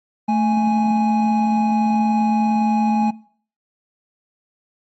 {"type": "tone pair together", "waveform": "triangle", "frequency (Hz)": [220, 830.6], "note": ["A3", "G#5"], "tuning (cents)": [0, 0], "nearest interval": "octave + major seventh", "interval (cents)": 2300, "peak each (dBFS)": [-15, -17], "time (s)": [0.28, 3.11], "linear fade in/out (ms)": 10, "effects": ["noise-tail reverb RT60 0.5 s tail -21 dB re dry", "MP3 32 kbps"]}